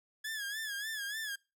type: tone with vibrato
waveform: sawtooth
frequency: 1694 Hz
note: G#6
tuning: 34 cents sharp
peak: -33 dBFS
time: 0.24-1.36 s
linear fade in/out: 10 ms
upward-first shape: sine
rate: 3.4 Hz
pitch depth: 94 cents each way
effects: noise-tail reverb RT60 0.3 s tail -25 dB re dry